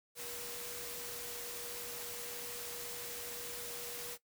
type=tone in noise; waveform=sine; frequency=480 Hz; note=B4; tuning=49 cents flat; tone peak=-50 dBFS; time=0.15-4.18 s; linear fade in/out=50 ms; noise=white; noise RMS=-44 dBFS; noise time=0.15-4.18 s; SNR=-9 dB; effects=noise-tail reverb RT60 0.1 s tail -17 dB re dry